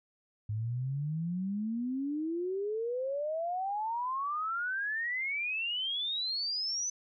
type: exponential sweep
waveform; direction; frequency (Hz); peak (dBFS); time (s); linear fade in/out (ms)
sine; up; 103.83 to 6100; -31; 0.49-6.9; 5
effects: none